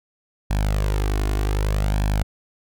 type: tone with flanger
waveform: sawtooth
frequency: 51 Hz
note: G#1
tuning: 31 cents flat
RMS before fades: -21 dBFS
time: 0.5-2.23 s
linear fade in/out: 10 ms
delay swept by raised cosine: 1.2 to 2.8 ms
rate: 0.65 Hz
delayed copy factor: +0.6
effects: none